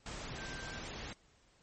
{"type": "tone in noise", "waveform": "sine", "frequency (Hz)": 1568, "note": "G6", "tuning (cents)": 0, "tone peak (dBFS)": -47, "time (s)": [0.38, 0.79], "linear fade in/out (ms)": 2, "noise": "pink", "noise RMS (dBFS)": -44, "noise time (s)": [0.06, 1.13], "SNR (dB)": -6, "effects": ["pink hiss -68 dBFS RMS until 1.62 s", "MP3 32 kbps"]}